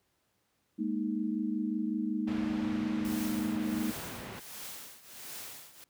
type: chord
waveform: sine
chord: Ab suspended second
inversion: none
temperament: equal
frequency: 207.7 / 233.1 / 311.1 Hz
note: Ab3 / Bb3 / Eb4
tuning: 0 / 0 / 0 cents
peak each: -34 dBFS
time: 0.78-3.92 s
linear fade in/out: 20 ms
type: low-pass noise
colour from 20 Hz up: pink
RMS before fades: -42 dBFS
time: 2.27-4.4 s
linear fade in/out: 10 ms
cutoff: 2900 Hz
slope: 12 dB/octave
type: noise with tremolo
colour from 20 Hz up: white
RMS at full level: -42 dBFS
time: 3.05-5.84 s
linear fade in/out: 0 ms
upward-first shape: triangle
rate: 1.4 Hz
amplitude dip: 85%
effects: pink hiss -75 dBFS RMS until 5.89 s + high-pass 80 Hz 12 dB/octave